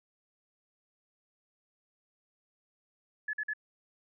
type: tone bursts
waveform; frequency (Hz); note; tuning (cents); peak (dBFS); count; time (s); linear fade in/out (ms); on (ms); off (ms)
sine; 1712; A6; -48; -31; 3; 3.28-3.535; 5; 53; 48
effects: none